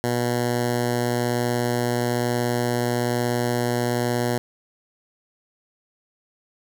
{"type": "tone with notch filter", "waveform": "10% pulse", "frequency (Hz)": 121.1, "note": "B2", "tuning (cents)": -34, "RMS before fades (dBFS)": -23, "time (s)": [0.04, 4.38], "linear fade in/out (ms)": 0, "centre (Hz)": 2600, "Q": 1.9, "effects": []}